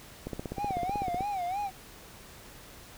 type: click train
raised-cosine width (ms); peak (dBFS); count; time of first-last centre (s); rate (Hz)
2; -21; 16; 0.27-1.208; 16
type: tone with vibrato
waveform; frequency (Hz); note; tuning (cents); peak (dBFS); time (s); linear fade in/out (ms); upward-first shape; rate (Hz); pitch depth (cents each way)
triangle; 760; F#5; +46; -28; 0.56-1.71; 50; sine; 3.1; 150
effects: pink hiss -50 dBFS RMS until 2.97 s